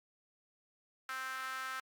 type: tone with high-pass filter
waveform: sawtooth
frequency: 261.6 Hz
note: C4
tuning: in tune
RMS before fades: -41 dBFS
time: 1.09-1.8 s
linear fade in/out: 2 ms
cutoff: 1400 Hz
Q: 4.5
effects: Opus 48 kbps